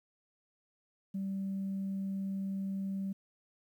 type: tone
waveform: sine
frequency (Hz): 194.2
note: G3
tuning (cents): -16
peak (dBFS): -32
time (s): 1.14-3.13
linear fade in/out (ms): 10
effects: tanh soft clip ceiling -30 dBFS + 11-bit